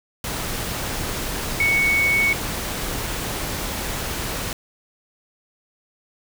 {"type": "tone in noise", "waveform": "sine", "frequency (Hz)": 2222, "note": "C#7", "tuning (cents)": 4, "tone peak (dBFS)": -16, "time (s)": [1.6, 2.33], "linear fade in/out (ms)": 2, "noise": "pink", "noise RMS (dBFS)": -27, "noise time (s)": [0.24, 4.53], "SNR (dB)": 8, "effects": []}